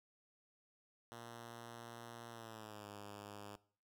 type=tone with pitch glide; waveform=5% pulse; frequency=117.3 to 102.71 Hz; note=A#2 to G#2; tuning=+11 to -19 cents; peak=-39 dBFS; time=1.12-3.56 s; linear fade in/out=0 ms; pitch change=-230 cents; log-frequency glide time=2.3-2.87 s; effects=noise-tail reverb RT60 0.5 s tail -20 dB re dry